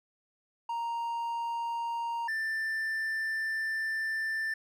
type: tone pair in turn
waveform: triangle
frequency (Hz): 932.3 / 1776.3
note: A#5 / A6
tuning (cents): 0 / +16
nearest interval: major seventh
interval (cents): 1116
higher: second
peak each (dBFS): -29 / -28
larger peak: second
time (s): 0.69-2.28 / 2.28-4.54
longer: second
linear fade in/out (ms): 5
effects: none